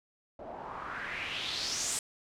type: noise with low-pass filter sweep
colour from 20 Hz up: white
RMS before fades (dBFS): -37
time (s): 0.39-1.99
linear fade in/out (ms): 2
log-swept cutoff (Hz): 590 to 8600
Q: 3.6
effects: none